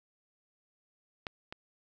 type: clicks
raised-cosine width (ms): 0.3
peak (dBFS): -20 / -25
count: 2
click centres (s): 1.268 / 1.525
effects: none